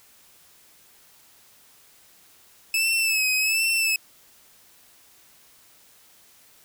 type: tone with vibrato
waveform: sawtooth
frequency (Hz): 2607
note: E7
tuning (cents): -20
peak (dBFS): -17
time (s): 2.74-3.96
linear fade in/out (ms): 2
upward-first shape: sine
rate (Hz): 1.3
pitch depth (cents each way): 58
effects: white hiss -55 dBFS RMS until 6.64 s